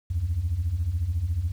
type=beating tone pair; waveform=sine; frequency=74.9 / 88.9 Hz; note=D2 / F2; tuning=+35 / +31 cents; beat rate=14 Hz; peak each=-28 / -24 dBFS; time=0.1-1.52 s; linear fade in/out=10 ms; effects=tanh soft clip ceiling -18 dBFS + 9-bit